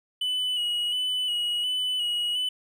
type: tone with vibrato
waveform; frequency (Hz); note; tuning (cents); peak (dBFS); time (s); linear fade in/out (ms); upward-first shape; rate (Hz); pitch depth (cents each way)
triangle; 2952; F#7; -5; -23; 0.21-2.49; 5; square; 1.4; 27
effects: none